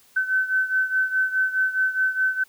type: beating tone pair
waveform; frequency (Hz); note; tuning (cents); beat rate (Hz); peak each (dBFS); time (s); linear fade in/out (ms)
sine; 1524 / 1528.8; G6 / G6; -49 / -44; 4.8; -21 / -25; 0.16-2.44; 10
effects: white hiss -56 dBFS RMS until 2.48 s